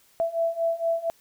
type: beating tone pair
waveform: sine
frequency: 663 / 667.3 Hz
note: E5 / E5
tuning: +10 / +21 cents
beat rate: 4.3 Hz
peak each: -27 / -25 dBFS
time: 0.2-1.1 s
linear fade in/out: 0 ms
effects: white hiss -60 dBFS RMS until 1.2 s